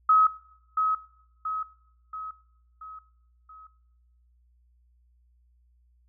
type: tone with echo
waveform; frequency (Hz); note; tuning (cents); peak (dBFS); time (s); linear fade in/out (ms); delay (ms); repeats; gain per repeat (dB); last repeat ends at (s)
sine; 1276; D#6; +43; -15; 0.09-0.27; 5; 680; 5; -6; 3.67
effects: noise-tail reverb RT60 0.9 s tail -21 dB re dry + added 60 Hz sine -60 dBFS peak until 6.08 s